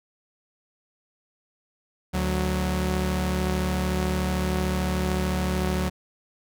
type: tone pair together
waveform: sawtooth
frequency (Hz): 73.5 / 184.67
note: D2 / F#3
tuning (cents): +2 / -3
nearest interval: octave + major third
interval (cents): 1595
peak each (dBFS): -22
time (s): 2.13-5.9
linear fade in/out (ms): 20
effects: none